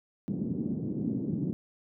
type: band-pass noise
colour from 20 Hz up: pink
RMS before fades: -32 dBFS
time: 0.28-1.53 s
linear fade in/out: 0 ms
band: 150 to 300 Hz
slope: 24 dB/octave
effects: none